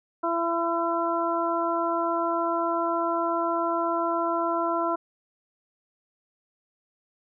harmonic tone, 336.6 Hz, E4, 36 cents sharp, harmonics 1 / 2 / 3 / 4, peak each -29 / -28 / -28 / -30 dBFS, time 0.23-4.96 s, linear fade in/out 10 ms, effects none

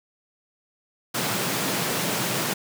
pink high-pass noise, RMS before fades -26 dBFS, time 1.14-2.54 s, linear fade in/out 10 ms, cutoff 120 Hz, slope 48 dB/octave, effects none

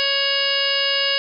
harmonic tone with a mistuned harmonic, 554.4 Hz, C#5, in tune, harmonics 1 / 2 / 3 / 4 / 5 / 6 / 7 / 8 / 9, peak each -27 / -33 / -26 / -28 / -21 / -33 / -30 / -28 / -25 dBFS, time 0-1.18 s, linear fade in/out 0 ms, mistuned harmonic 5, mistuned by +47 cents, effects none

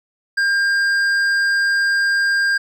sine tone with hard clipping, 1602 Hz, G6, 37 cents sharp, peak -16 dBFS, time 0.37-2.58 s, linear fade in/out 10 ms, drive 7 dB, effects none

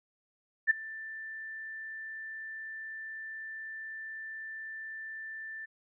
sine tone with ADSR envelope, 1772 Hz, A6, 12 cents sharp, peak -18 dBFS, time 0.67-5.66 s, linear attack 34 ms, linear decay 12 ms, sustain -21 dB, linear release 15 ms, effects none

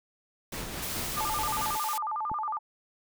pink noise with tremolo, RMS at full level -36 dBFS, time 0.52-1.77 s, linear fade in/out 5 ms, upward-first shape sine, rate 4.7 Hz, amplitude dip 30%
white high-pass noise, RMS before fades -36 dBFS, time 0.82-1.98 s, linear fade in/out 5 ms, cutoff 560 Hz, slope 12 dB/octave
sine tone with vibrato, 1022 Hz, C6, 41 cents flat, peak -29 dBFS, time 1.16-2.59 s, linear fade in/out 20 ms, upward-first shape square, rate 11 Hz, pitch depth 280 cents each way
click, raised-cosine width 3 ms, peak -26 dBFS, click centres 2.316 s
effects none

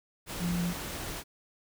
sine tone in noise, 174.6 Hz, F3, in tune, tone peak -28 dBFS, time 0.39-0.74 s, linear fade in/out 50 ms, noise pink, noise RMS -38 dBFS, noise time 0.26-1.24 s, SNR +7 dB, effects none

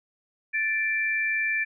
sine tone pair together, 1757 / 2352 Hz, A6 / D7, -3 / +2 cents, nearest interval perfect fourth, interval 505 cents, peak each -26 dBFS, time 0.53-1.65 s, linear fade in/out 20 ms, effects none

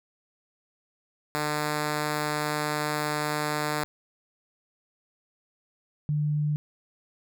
5% pulse / sine tone pair in turn, 150.2 / 149.25 Hz, D3 / D3, +39 / +28 cents, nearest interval unison, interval 11 cents, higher first, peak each -15 / -23 dBFS, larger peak first, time 1.35-3.84 / 6.09-6.56 s, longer first, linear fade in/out 0 ms, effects none

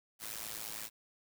white noise with amplitude modulation, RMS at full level -39 dBFS, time 0.19-0.9 s, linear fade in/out 50 ms, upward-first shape sine, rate 109 Hz, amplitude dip 90%, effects none

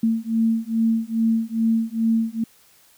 sine beating tone pair, 224.6 / 227 Hz, A3 / A#3, +36 / -46 cents, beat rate 2.4 Hz, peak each -21 dBFS, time 0.03-2.44 s, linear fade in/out 5 ms, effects white hiss -55 dBFS RMS until 2.97 s

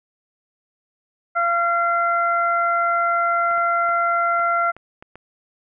harmonic tone, 686 Hz, F5, 31 cents flat, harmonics 1 / 2 / 3, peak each -22 / -18 / -30 dBFS, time 1.35-4.72 s, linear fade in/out 20 ms
clicks, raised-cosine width 0.5 ms, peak -25 dBFS, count 7, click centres 3.512 / 3.579 / 3.891 / 4.395 / 4.766 / 5.025 / 5.156 s
effects none

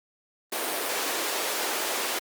pink high-pass noise, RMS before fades -29 dBFS, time 0.52-2.19 s, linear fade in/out 5 ms, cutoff 350 Hz, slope 24 dB/octave, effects Opus 32 kbps

